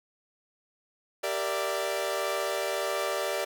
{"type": "chord", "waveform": "sawtooth", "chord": "E half-diminished seventh", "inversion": "first", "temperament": "equal with one note detuned", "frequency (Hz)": [392, 466.2, 587.3, 669.2], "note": ["G4", "Bb4", "D5", "E5"], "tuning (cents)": [0, 0, 0, 26], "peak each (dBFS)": [-31, -32, -27, -32], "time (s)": [1.23, 3.45], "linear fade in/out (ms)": 10, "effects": []}